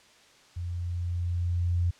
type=tone with level ramp; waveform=sine; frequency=87.31 Hz; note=F2; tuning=in tune; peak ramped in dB=-31 to -22 dBFS; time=0.56-1.91 s; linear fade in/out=10 ms; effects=white hiss -57 dBFS RMS until 1.99 s + low-pass 6000 Hz 12 dB/octave